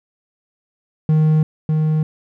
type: tone with echo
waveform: triangle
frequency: 155.56 Hz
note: D#3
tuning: in tune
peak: -9 dBFS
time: 1.09-1.43 s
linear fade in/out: 2 ms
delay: 600 ms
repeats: 1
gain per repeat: -3 dB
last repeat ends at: 2.03 s
effects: none